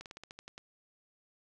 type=slowing click train; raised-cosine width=0.2 ms; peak=-29 dBFS; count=9; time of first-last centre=0.01-0.579 s; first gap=48 ms; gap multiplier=1.11; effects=none